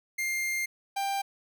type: tone pair in turn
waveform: 45% pulse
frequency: 2111 / 790.7 Hz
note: C7 / G5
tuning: +15 / +15 cents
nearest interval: octave + perfect fourth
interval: 1700 cents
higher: first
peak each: -28 dBFS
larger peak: neither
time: 0.18-0.66 / 0.96-1.22 s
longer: first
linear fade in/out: 10 ms
effects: none